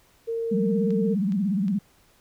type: tone with pitch glide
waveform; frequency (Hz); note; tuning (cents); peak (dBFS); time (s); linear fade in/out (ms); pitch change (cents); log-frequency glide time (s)
sine; 458.2 to 452.7; A#4 to A4; -30 to +49; -25; 0.27-1.15; 20; -21; 0.87-0.94
type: tone with vibrato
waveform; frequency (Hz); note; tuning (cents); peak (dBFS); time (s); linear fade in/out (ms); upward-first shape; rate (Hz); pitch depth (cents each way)
sine; 196; G3; 0; -21; 0.51-1.79; 10; sine; 17; 170
type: clicks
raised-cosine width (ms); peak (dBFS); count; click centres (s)
0.2; -29; 3; 0.906 / 1.322 / 1.682
effects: pink hiss -60 dBFS RMS until 2.2 s